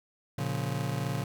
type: chord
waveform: 40% pulse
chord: Bb minor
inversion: none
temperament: just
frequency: 116.54 / 139.85 / 174.81 Hz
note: Bb2 / Db3 / F3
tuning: 0 / +16 / +2 cents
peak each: -33 / -32 / -36 dBFS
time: 0.38-1.24 s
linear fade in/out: 5 ms
effects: none